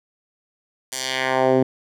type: tone with band-pass filter sweep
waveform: 10% pulse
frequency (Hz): 130.81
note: C3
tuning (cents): 0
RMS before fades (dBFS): -20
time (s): 0.92-1.63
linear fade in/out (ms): 2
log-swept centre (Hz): 8600 to 280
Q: 1.2
effects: none